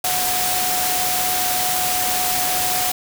sine tone in noise, 732 Hz, F#5, 19 cents flat, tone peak -24 dBFS, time 0.04-2.92 s, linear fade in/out 5 ms, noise white, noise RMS -21 dBFS, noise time 0.04-2.92 s, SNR -6 dB, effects none

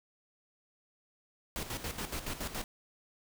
pink noise with tremolo, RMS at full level -37 dBFS, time 1.56-2.64 s, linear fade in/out 0 ms, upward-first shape square, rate 7.1 Hz, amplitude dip 65%, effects none

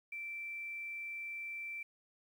sine tone with quantisation, 2340 Hz, D7, 7 cents flat, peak -40 dBFS, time 0.12-1.83 s, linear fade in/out 5 ms, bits 11, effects none

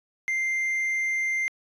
triangle tone, 2093 Hz, C7, in tune, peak -22 dBFS, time 0.28-1.48 s, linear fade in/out 0 ms, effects resampled to 22050 Hz

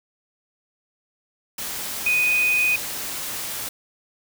sine tone in noise, 2489 Hz, D#7, in tune, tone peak -17 dBFS, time 2.06-2.76 s, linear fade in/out 5 ms, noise white, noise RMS -30 dBFS, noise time 1.58-3.69 s, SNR +10 dB, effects none

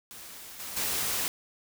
white noise with level steps, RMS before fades -45 / -39 / -30 dBFS, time 0.11-1.28 s, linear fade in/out 0 ms, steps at 0.59 / 0.76 s, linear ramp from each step 10 ms, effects none

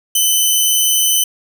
10% pulse tone, 3029 Hz, F#7, 40 cents sharp, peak -3 dBFS, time 0.15-1.24 s, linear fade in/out 5 ms, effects none

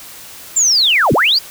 sine linear two-way sweep, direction down then up, 7430 to 83.3 to 4958 Hz, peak -9 dBFS, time 0.56-1.39 s, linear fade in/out 10 ms, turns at 1.13 s, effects white hiss -35 dBFS RMS until 1.5 s

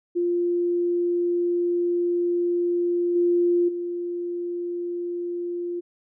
sine tone with level steps, 349 Hz, F4, 1 cent flat, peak -20 / -17 / -26 dBFS, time 0.15-5.81 s, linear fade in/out 20 ms, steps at 3.15 / 3.68 s, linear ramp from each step 10 ms, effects none

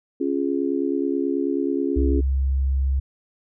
sine chord, Db major, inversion none, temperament just, 277.2 / 346.5 / 415.8 Hz, Db4 / F4 / Ab4, 0 / -14 / +2 cents, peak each -23 / -25 / -27 dBFS, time 0.2-2.21 s, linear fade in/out 10 ms
sine tone, 67.2 Hz, C2, 47 cents sharp, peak -18 dBFS, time 1.96-3 s, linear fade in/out 10 ms
effects none

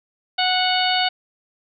harmonic tone, 737 Hz, F#5, 7 cents flat, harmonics 1 / 2 / 3 / 4 / 5 / 6, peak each -21 / -26 / -27 / -23 / -26 / -26 dBFS, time 0.38-1.09 s, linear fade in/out 10 ms, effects none

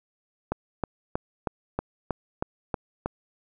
click train, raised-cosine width 1 ms, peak -12 dBFS, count 9, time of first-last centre 0.52-3.06 s, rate 3.15 Hz, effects none

